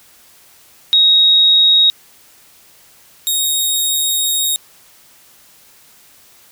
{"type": "tone pair in turn", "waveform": ["sine", "15% pulse"], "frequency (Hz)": [3775, 3749], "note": ["A#7", "A#7"], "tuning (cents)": [21, 9], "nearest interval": "unison", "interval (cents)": 12, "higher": "first", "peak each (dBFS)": -7, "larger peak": "neither", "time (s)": [[0.93, 1.9], [3.27, 4.56]], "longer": "second", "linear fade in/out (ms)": 0, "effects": ["white hiss -47 dBFS RMS until 6.51 s"]}